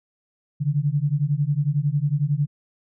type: beating tone pair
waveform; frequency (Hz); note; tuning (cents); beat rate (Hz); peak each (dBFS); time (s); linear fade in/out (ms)
sine; 140 / 151; C#3 / D3; +18 / +48; 11; -22; 0.6-2.47; 20
effects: none